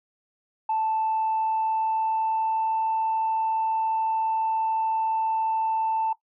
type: tone with pitch glide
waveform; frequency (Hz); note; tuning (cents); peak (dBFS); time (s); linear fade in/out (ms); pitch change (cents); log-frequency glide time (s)
sine; 880 to 887.1; A5 to A5; 0 to +14; -21; 0.69-6.13; 5; +14; 0.95-2.81
effects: noise-tail reverb RT60 0.1 s tail -17 dB re dry + tanh soft clip ceiling -18 dBFS